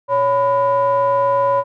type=ring-modulated tone; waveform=triangle; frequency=220 Hz; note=A3; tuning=in tune; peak=-8 dBFS; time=0.08-1.64 s; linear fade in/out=50 ms; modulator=778 Hz; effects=none